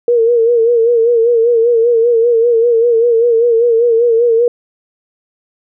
sine tone with vibrato, 466.2 Hz, A#4, in tune, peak -7 dBFS, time 0.08-4.48 s, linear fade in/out 2 ms, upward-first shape sine, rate 5.1 Hz, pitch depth 64 cents each way, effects none

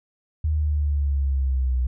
sine linear sweep, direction down, 77.78 to 61.74 Hz, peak -19 dBFS, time 0.44-1.87 s, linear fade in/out 5 ms, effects none

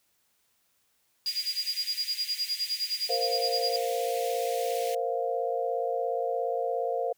sine tone with tremolo, 4845 Hz, D#8, 47 cents flat, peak -25 dBFS, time 1.26-3.76 s, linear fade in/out 0 ms, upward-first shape sine, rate 9.7 Hz, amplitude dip 95%
pink high-pass noise, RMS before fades -41 dBFS, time 1.26-4.95 s, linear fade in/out 5 ms, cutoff 2000 Hz, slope 48 dB/octave
sine chord, Bb suspended second, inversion none, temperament equal, 466.2 / 523.3 / 698.5 Hz, Bb4 / C5 / F5, 0 / 0 / 0 cents, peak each -31 dBFS, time 3.09-7.13 s, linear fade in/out 10 ms
effects white hiss -71 dBFS RMS until 7.17 s

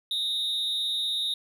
triangle tone with amplitude modulation, 3729 Hz, A#7, in tune, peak -21 dBFS, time 0.11-1.34 s, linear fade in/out 2 ms, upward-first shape sine, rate 236 Hz, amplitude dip 75%, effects none

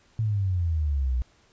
sine exponential sweep, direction down, 113 to 59.7 Hz, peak -22 dBFS, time 0.19-1.22 s, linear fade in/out 0 ms, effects pink hiss -61 dBFS RMS until 1.52 s + resampled to 16000 Hz

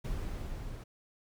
brown noise with level ramp, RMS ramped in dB -35 to -42 dBFS, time 0.04-0.84 s, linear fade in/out 10 ms, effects none

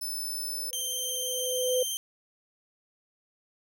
10% pulse tone, 5274 Hz, E8, in tune, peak -26 dBFS, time 0.01-0.71 s, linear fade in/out 10 ms
sine tone with exponential growth, 505 Hz, B4, 39 cents sharp, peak -22 dBFS, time 0.26-1.83 s, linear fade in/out 5 ms, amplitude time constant 340 ms
15% pulse tone with vibrato, 3136 Hz, G7, in tune, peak -23 dBFS, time 0.73-1.97 s, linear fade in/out 0 ms, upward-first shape sine, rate 17 Hz, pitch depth 16 cents each way
effects none

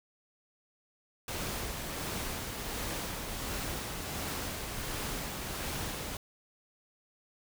pink noise with tremolo, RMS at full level -36 dBFS, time 1.28-6.17 s, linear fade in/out 2 ms, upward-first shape sine, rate 1.4 Hz, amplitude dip 30%, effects none

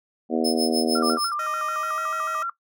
harmonic tone, 80.5 Hz, E2, 41 cents flat, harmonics 3 / 4 / 5 / 6 / 7 / 8 / 9, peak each -24 / -26 / -28 / -30 / -31 / -32 / -33 dBFS, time 0.29-1.19 s, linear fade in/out 50 ms
sawtooth tone with tremolo, 5200 Hz, E8, 24 cents flat, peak -21 dBFS, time 0.44-1.34 s, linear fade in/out 10 ms, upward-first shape sine, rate 6.6 Hz, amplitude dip 95%
sine tone with vibrato, 1276 Hz, D#6, 43 cents sharp, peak -24 dBFS, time 0.95-2.5 s, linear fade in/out 5 ms, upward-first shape square, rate 6.8 Hz, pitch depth 120 cents each way
15% pulse tone with pitch glide, 622.3 to 635.4 Hz, D#5 to D#5, 0 to +36 cents, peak -26 dBFS, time 1.39-2.43 s, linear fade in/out 5 ms, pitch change +36 cents, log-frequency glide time 1.69-2.03 s
effects noise-tail reverb RT60 0.1 s tail -17 dB re dry

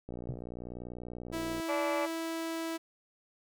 click train, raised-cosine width 2 ms, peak -29 dBFS, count 92, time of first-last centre 0.09-1.599 s, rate 60.3 Hz
sine tone with exponential decay, 130.81 Hz, C3, in tune, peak -30 dBFS, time 0.29-0.42 s, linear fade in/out 0 ms, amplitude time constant 28 ms
sawtooth tone, 327.9 Hz, E4, 9 cents flat, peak -30 dBFS, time 1.32-2.78 s, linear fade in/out 20 ms
harmonic tone, 289.5 Hz, D4, 25 cents flat, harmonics 2 / 3 / 4 / 5 / 6 / 7 / 8 / 9 / 10, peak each -32 / -37 / -39 / -49 / -52 / -44 / -43 / -51 / -54 dBFS, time 1.68-2.07 s, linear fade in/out 20 ms
effects none

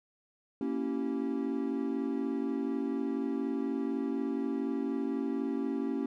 triangle chord, A# diminished seventh, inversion none, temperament equal with one note detuned, 233.1 / 277.2 / 329.6 / 387 Hz, A#3 / C#4 / E4 / G4, 0 / 0 / 0 / -22 cents, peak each -34 / -31 / -37 / -36 dBFS, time 0.61-6.06 s, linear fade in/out 2 ms, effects none

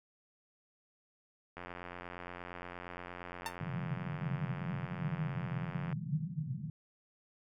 click train, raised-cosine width 0.5 ms, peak -29 dBFS, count 387, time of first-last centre 1.57-5.927 s, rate 88.6 Hz
sawtooth tone with exponential decay, 902 Hz, A5, 43 cents sharp, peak -28 dBFS, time 3.46-3.55 s, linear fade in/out 1 ms, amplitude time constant 18 ms
white band-pass noise, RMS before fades -38 dBFS, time 3.61-6.7 s, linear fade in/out 2 ms, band 130 to 170 Hz, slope 48 dB/octave
effects none

